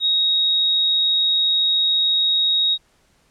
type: tone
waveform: sine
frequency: 3773 Hz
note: A#7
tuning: 20 cents sharp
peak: -15 dBFS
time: 0-2.78 s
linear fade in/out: 50 ms
effects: pink hiss -60 dBFS RMS until 3.3 s + low-pass 10000 Hz 12 dB/octave